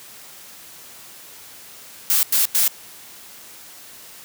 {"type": "noise bursts", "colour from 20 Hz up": "blue", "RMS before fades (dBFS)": -17, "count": 3, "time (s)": [2.1, 2.678], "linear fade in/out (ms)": 0, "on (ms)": 130, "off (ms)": 94, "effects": ["white hiss -42 dBFS RMS until 4.24 s", "high-pass 80 Hz 12 dB/octave"]}